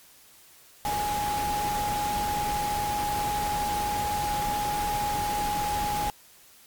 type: tone in noise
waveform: sine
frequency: 830 Hz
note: G#5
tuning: 1 cent flat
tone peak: -26 dBFS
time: 0.85-6.1 s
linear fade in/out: 0 ms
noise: pink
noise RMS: -33 dBFS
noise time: 0.85-6.1 s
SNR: +4 dB
effects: white hiss -54 dBFS RMS until 6.66 s + MP3 96 kbps